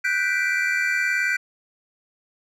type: chord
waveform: triangle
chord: G major seventh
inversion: third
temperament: equal with one note detuned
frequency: 1480 / 1559 / 1975.5 / 2349 Hz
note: F#6 / G6 / B6 / D7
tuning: 0 / -10 / 0 / 0 cents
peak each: -24 dBFS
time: 0.04-1.37 s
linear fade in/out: 10 ms
effects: none